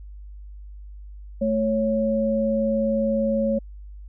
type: tone pair together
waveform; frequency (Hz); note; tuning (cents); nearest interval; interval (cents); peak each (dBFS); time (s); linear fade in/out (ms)
sine; 219.3 / 552.6; A3 / C#5; -6 / -6; octave + major third; 1600; -22; 1.41-3.59; 10
effects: added 50 Hz sine -37 dBFS peak until 4.08 s